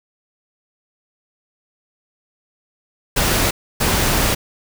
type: noise bursts at uneven times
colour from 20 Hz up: pink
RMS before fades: -17 dBFS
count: 2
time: 3.16-3.51 / 3.8-4.35 s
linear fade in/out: 10 ms
effects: none